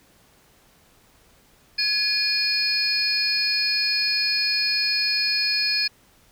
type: tone cluster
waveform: sine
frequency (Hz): 1689 / 2439 / 4356 / 5060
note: G#6 / D#7 / C#8 / D#8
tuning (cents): +29 / -35 / -31 / +28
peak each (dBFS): -31 / -26 / -23 / -23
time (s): 1.78-5.88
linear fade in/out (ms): 10
effects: tanh soft clip ceiling -12 dBFS + pink hiss -57 dBFS RMS until 6.31 s